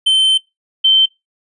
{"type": "tone pair in turn", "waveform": ["triangle", "sine"], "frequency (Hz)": [3090, 3102], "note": ["G7", "G7"], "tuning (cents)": [-26, -19], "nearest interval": "unison", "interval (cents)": 7, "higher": "second", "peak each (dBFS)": -7, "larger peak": "neither", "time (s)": [[0.06, 0.38], [0.84, 1.06]], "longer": "first", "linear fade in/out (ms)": 10, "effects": ["noise-tail reverb RT60 0.2 s tail -23 dB re dry", "resampled to 24000 Hz"]}